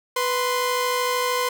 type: tone pair together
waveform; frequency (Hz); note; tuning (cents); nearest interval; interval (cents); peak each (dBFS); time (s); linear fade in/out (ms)
sawtooth; 494.6 / 1042.3; B4 / C6; +3 / -7; octave + minor second; 1290; -20; 0.16-1.49; 5
effects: none